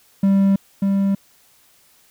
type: tone pair in turn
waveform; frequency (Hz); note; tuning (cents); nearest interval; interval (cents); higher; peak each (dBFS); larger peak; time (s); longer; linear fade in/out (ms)
triangle; 195.9 / 196.72; G3 / G3; -1 / +6; unison; 7; second; -10 / -13; first; 0.23-0.56 / 0.82-1.15; neither; 5
effects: white hiss -55 dBFS RMS until 2.1 s